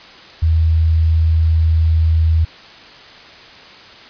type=tone; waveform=sine; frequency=80.7 Hz; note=E2; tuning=36 cents flat; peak=-10 dBFS; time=0.42-2.45 s; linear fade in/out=10 ms; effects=white hiss -39 dBFS RMS until 4.09 s + resampled to 11025 Hz